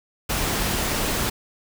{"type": "noise", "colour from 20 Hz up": "pink", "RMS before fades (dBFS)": -24, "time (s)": [0.29, 1.3], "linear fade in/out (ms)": 10, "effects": []}